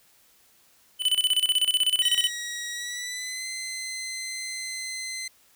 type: tone with tremolo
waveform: square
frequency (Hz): 3005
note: F#7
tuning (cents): +26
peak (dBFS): -19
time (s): 0.99-2.3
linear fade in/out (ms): 50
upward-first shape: square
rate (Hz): 16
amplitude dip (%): 80
type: tone with pitch glide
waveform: 15% pulse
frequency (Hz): 1908 to 2057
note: A#6 to C7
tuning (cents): +40 to -30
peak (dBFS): -25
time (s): 2.02-5.28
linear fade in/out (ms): 5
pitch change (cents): +130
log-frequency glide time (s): 2.73-3.46
effects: white hiss -60 dBFS RMS until 5.55 s